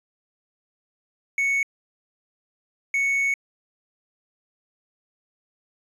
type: tone bursts at uneven times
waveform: triangle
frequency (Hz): 2217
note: C#7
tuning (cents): 0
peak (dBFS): -18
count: 2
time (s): 1.38-1.63 / 2.94-3.34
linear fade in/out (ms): 2
effects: resampled to 24000 Hz